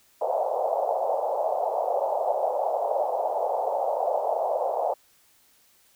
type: band-pass noise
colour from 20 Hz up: pink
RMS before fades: -26 dBFS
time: 0.21-4.94 s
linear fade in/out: 5 ms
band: 530 to 830 Hz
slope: 48 dB/octave
effects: white hiss -61 dBFS RMS until 5.95 s